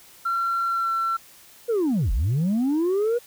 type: tone with pitch glide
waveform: sine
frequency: 1364 to 1349.9 Hz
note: F6 to E6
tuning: -41 to +41 cents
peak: -20 dBFS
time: 0.25-1.17 s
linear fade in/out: 10 ms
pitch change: -18 cents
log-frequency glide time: 0.67-0.91 s
type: linear two-way sweep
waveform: sine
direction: down then up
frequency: 490 to 38.89 to 490 Hz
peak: -17 dBFS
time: 1.68-3.19 s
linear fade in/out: 20 ms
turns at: 2.12 s
effects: tanh soft clip ceiling -18 dBFS + white hiss -50 dBFS RMS until 3.26 s